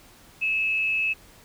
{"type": "tone with amplitude modulation", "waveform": "sine", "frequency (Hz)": 2602, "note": "E7", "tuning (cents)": -23, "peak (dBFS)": -20, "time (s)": [0.41, 1.14], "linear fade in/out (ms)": 20, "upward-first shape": "sine", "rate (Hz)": 221, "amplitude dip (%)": 35, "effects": ["pink hiss -52 dBFS RMS until 1.44 s"]}